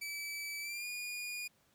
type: tone with pitch glide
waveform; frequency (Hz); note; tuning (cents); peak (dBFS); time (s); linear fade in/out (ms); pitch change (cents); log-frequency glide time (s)
sawtooth; 2304 to 2440; D7 to D#7; -34 to -34; -36; 0.01-1.48; 10; +100; 0.61-0.87
effects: pink hiss -71 dBFS RMS until 1.74 s + high-pass 80 Hz 12 dB/octave